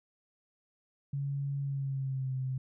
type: tone with pitch glide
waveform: sine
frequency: 140 to 130.62 Hz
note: C#3 to C3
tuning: +18 to -3 cents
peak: -31 dBFS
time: 1.13-2.58 s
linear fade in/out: 5 ms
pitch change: -121 cents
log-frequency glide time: 1.61-2.34 s
effects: none